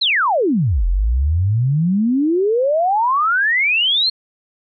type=exponential two-way sweep; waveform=sine; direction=down then up; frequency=4314 to 41.2 to 4314 Hz; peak=-13 dBFS; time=0.01-4.1 s; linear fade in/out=10 ms; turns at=0.86 s; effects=none